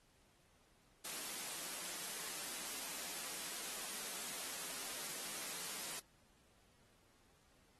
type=high-pass noise; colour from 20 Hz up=white; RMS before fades=-45 dBFS; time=1.04-6 s; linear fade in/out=10 ms; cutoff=160 Hz; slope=48 dB/octave; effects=pink hiss -72 dBFS RMS until 7.79 s + AAC 32 kbps